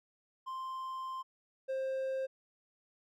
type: tone pair in turn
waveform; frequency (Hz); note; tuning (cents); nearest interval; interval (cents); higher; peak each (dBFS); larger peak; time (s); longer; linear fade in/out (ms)
triangle; 1046.5 / 529.5; C6 / C5; 0 / +21; octave; 1179; first; -36 / -31; second; 0.46-1.23 / 1.68-2.27; first; 20
effects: none